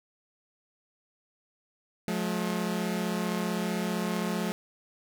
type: tone pair together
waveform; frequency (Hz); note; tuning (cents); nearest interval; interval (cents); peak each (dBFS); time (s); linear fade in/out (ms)
sawtooth; 178.7 / 214.2; F3 / A3; +40 / -46; minor third; 314; -27; 2.08-4.52; 0
effects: none